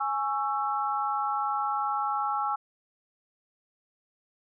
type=chord; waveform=sine; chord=C# minor; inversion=second; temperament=just; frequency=831.5 / 1108.7 / 1330.5 Hz; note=G#5 / C#6 / E6; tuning=+2 / 0 / +16 cents; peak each=-29 / -33 / -30 dBFS; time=0-2.56 s; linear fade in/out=10 ms; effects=none